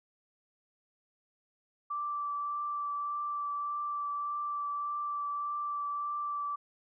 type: tone with vibrato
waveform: sine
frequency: 1167 Hz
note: D6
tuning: 11 cents flat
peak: -32 dBFS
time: 1.9-6.56 s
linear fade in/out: 10 ms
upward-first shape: triangle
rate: 1.7 Hz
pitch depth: 13 cents each way
effects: none